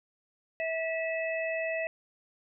harmonic tone, 650 Hz, E5, 24 cents flat, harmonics 1 / 3 / 4, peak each -31 / -36 / -37 dBFS, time 0.6-1.87 s, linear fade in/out 0 ms, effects none

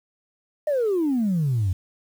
sine exponential sweep, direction down, 622.3 to 87 Hz, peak -18 dBFS, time 0.67-1.73 s, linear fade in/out 5 ms, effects tanh soft clip ceiling -16 dBFS + 8-bit

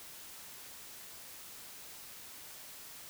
silence, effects white hiss -50 dBFS RMS until 3.09 s

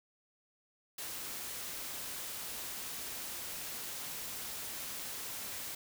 white noise, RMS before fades -42 dBFS, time 0.98-5.75 s, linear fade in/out 5 ms, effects none

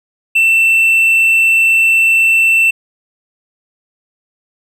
triangle tone with hard clipping, 2678 Hz, E7, 27 cents sharp, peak -8 dBFS, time 0.35-2.71 s, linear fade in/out 10 ms, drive 5 dB, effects none

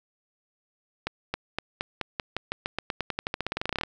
accelerating click train, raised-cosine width 0.3 ms, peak -12 dBFS, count 28, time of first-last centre 1.07-3.835 s, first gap 270 ms, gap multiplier 0.91, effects none

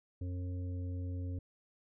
harmonic tone, 89.9 Hz, F#2, 49 cents flat, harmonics 1 / 3 / 5 / 6, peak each -36 / -46 / -55 / -57 dBFS, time 0.21-1.39 s, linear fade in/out 5 ms, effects none

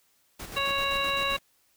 pink noise with tremolo, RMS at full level -39 dBFS, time 0.39-1.39 s, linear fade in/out 10 ms, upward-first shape square, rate 7.7 Hz, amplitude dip 45%
harmonic tone, 554.4 Hz, C#5, in tune, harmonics 1 / 2 / 3 / 4 / 5 / 7, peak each -34 / -30 / -36 / -37 / -30 / -32 dBFS, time 0.56-1.37 s, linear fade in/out 10 ms
effects white hiss -67 dBFS RMS until 1.76 s

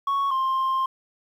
sine tone pair in turn, 1108.7 / 1055.8 Hz, C#6 / C6, 0 / +15 cents, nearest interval minor second, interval 85 cents, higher first, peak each -18 dBFS, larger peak neither, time 0.07-0.31 / 0.31-0.86 s, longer second, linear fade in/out 5 ms, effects tanh soft clip ceiling -20 dBFS + 9-bit

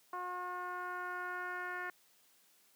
10% pulse tone with low-pass filter sweep, 359.9 Hz, F#4, 48 cents flat, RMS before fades -41 dBFS, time 0.13-1.9 s, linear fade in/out 2 ms, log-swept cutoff 1100 to 1700 Hz, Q 3.2, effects white hiss -68 dBFS RMS until 2.75 s + high-pass 150 Hz 12 dB/octave

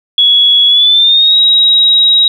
sine tone with pitch glide, 3364 to 3820 Hz, G#7 to A#7, +22 to +42 cents, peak -4 dBFS, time 0.18-2.28 s, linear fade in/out 2 ms, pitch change +220 cents, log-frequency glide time 0.68-1.37 s, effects 7-bit

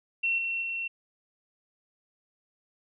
sine tone with level steps, 2716 Hz, F7, 49 cents flat, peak -24 / -28 / -30 dBFS, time 0.23-0.88 s, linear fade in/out 10 ms, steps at 0.38 / 0.62 s, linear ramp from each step 2 ms, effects none

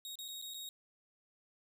sawtooth tone with dropouts, 3764 Hz, A#7, 16 cents sharp, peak -40 dBFS, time 0.05-0.69 s, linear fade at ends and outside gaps 1 ms, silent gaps 0.155-0.188 / 0.281-0.285 / 0.416-0.423 / 0.538-0.543 s, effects 13-bit

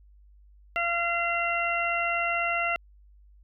harmonic tone, 686 Hz, F5, 31 cents flat, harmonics 1 / 2 / 3 / 4, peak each -30 / -30 / -30 / -30 dBFS, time 0.76-2.76 s, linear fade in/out 0 ms, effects added 50 Hz sine -52 dBFS peak until 3.43 s

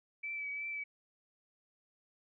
sine tone with vibrato, 2303 Hz, D7, 34 cents flat, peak -37 dBFS, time 0.23-0.84 s, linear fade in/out 10 ms, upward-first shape triangle, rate 2.8 Hz, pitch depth 30 cents each way, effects none

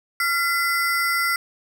square ring-modulated tone, 1700 Hz, G#6, 40 cents sharp, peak -17 dBFS, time 0.2-1.36 s, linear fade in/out 2 ms, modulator 323 Hz, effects none

